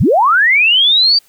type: linear sweep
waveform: sine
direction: up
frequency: 64.7 to 4699 Hz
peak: -7 dBFS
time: 0-1.19 s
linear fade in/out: 10 ms
effects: white hiss -51 dBFS RMS until 1.28 s